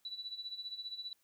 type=tone with tremolo; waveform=sine; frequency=3951 Hz; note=B7; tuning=in tune; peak=-38 dBFS; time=0.05-1.13 s; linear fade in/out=2 ms; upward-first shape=sine; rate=15 Hz; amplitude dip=75%; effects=white hiss -75 dBFS RMS until 1.23 s